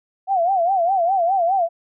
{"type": "tone with vibrato", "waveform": "sine", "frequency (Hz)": 726, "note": "F#5", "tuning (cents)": -33, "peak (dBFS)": -15, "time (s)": [0.27, 1.69], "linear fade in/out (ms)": 50, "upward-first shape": "sine", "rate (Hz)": 4.9, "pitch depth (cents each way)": 150, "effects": []}